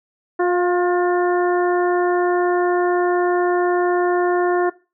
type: harmonic tone with a mistuned harmonic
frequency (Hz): 356.4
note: F4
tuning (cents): +35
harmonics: 1 / 2 / 3 / 4 / 5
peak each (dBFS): -16 / -22 / -26 / -28 / -30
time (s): 0.39-4.7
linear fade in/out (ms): 10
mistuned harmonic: 2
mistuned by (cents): -19
effects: noise-tail reverb RT60 0.3 s tail -20 dB re dry